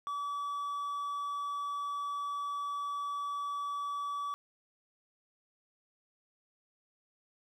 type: tone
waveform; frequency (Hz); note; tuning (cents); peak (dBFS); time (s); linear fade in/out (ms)
triangle; 1147; D6; -41; -32; 0.07-4.34; 0
effects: none